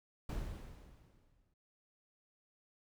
brown noise with exponential decay, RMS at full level -38 dBFS, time 0.29-1.54 s, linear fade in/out 5 ms, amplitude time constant 270 ms, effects none

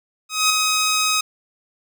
10% pulse tone with ADSR envelope, 1263 Hz, D#6, 26 cents sharp, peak -5 dBFS, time 0.29-1.21 s, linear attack 210 ms, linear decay 4 ms, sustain -4 dB, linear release 7 ms, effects none

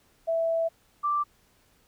sine tone pair in turn, 659.3 / 1174.7 Hz, E5 / D6, 0 / 0 cents, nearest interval minor seventh, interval 1000 cents, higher second, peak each -23 dBFS, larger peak neither, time 0.27-0.69 / 1.03-1.24 s, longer first, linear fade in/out 20 ms, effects pink hiss -64 dBFS RMS until 1.87 s

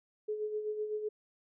sine tone with tremolo, 425.6 Hz, G#4, 42 cents sharp, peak -31 dBFS, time 0.28-1.09 s, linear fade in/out 10 ms, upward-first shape sine, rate 7.9 Hz, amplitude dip 55%, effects none

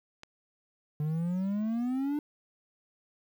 click, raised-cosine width 0.2 ms, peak -27 dBFS, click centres 0.234 s
triangle exponential sweep, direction up, 147.9 to 300 Hz, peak -26 dBFS, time 1-2.19 s, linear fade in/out 2 ms
effects 10-bit

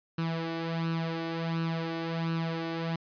sawtooth tone with flanger, 164.81 Hz, E3, in tune, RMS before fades -32 dBFS, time 0.18-2.96 s, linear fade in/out 5 ms, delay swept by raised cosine 0.72 to 2.72 ms, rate 1.4 Hz, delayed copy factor +0.65, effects resampled to 11025 Hz

